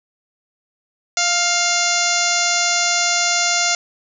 harmonic tone with a mistuned harmonic, 697 Hz, F5, 4 cents flat, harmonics 1 / 2 / 3 / 4 / 5 / 6 / 7 / 8 / 9 / 10, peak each -24 / -24 / -23 / -27 / -28 / -26 / -26 / -24 / -24 / -23 dBFS, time 1.17-3.75 s, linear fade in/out 2 ms, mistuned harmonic 3, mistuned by +26 cents, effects none

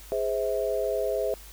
sine chord, Ab augmented, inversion none, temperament just, 415.3 / 519.1 / 648.9 Hz, Ab4 / C5 / E5, 0 / -14 / -27 cents, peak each -29 dBFS, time 0.12-1.34 s, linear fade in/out 0 ms, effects added 50 Hz sine -46 dBFS peak until 1.52 s + white hiss -49 dBFS RMS until 1.52 s

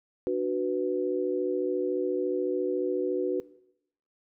sine chord, B minor, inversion first, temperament just, 296.3 / 370.4 / 493.9 Hz, D4 / F#4 / B4, +15 / +2 / 0 cents, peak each -33 / -27 / -30 dBFS, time 0.27-3.4 s, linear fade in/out 0 ms, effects noise-tail reverb RT60 0.8 s tail -20 dB re dry

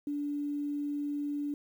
sine tone with quantisation, 290 Hz, D4, 22 cents flat, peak -31 dBFS, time 0.07-1.54 s, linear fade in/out 2 ms, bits 10, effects none

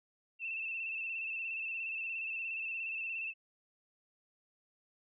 sine tone with vibrato, 2662 Hz, E7, 16 cents sharp, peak -36 dBFS, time 0.39-3.34 s, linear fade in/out 50 ms, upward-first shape square, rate 17 Hz, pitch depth 33 cents each way, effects none

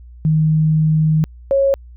sine tone pair in turn, 156.2 / 548.7 Hz, D#3 / C#5, +7 / -18 cents, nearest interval octave + minor seventh, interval 2175 cents, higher second, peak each -11 dBFS, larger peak neither, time 0.25-1.24 / 1.51-1.74 s, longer first, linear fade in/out 0 ms, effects added 60 Hz sine -36 dBFS peak until 1.96 s

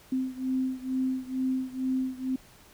sine beating tone pair, 259.1 / 261.3 Hz, C4 / C4, -17 / -2 cents, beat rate 2.2 Hz, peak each -29 / -31 dBFS, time 0.12-2.36 s, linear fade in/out 5 ms, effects pink hiss -55 dBFS RMS until 2.73 s

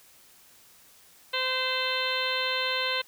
harmonic tone with a mistuned harmonic, 515 Hz, C5, 28 cents flat, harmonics 1 / 2 / 3 / 4 / 5 / 6 / 7 / 8, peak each -34 / -34 / -34 / -34 / -34 / -34 / -34 / -34 dBFS, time 1.33-3.02 s, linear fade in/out 10 ms, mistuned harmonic 5, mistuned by +39 cents, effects white hiss -56 dBFS RMS until 3.07 s

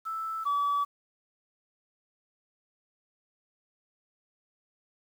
sine tone pair in turn, 1318.5 / 1145.8 Hz, E6 / D6, 0 / -43 cents, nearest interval major second, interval 243 cents, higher first, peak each -31 / -23 dBFS, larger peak second, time 0.05-0.45 / 0.45-0.85 s, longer neither, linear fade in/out 20 ms, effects tanh soft clip ceiling -22 dBFS + 9-bit

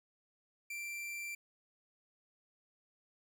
45% pulse tone, 2354 Hz, D7, 3 cents sharp, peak -40 dBFS, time 0.7-1.35 s, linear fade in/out 5 ms, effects none

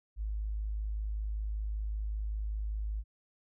sine tone, 52.6 Hz, G#1, 23 cents sharp, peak -32 dBFS, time 0.16-3.04 s, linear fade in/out 50 ms, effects none

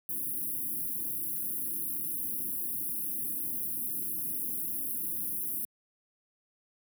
white band-stop noise, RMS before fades -34 dBFS, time 0.09-5.65 s, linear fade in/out 2 ms, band 360 to 10000 Hz, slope 96 dB/octave, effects high-pass 150 Hz 12 dB/octave

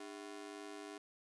sawtooth ring-modulated tone, 353.1 Hz, F4, 19 cents sharp, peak -40 dBFS, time 0-0.98 s, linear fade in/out 5 ms, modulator 51.4 Hz, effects resampled to 24000 Hz

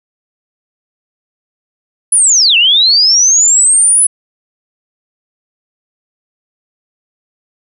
sine linear two-way sweep, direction down then up, 10220 to 2625 to 10220 Hz, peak -5 dBFS, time 2.12-4.07 s, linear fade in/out 5 ms, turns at 2.57 s, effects none

